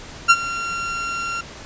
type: tone with ADSR envelope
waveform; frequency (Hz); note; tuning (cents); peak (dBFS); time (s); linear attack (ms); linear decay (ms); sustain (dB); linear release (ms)
30% pulse; 1376; F6; -26; -4; 0.28-1.41; 24; 48; -17; 5
effects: pink hiss -38 dBFS RMS until 1.65 s + resampled to 16000 Hz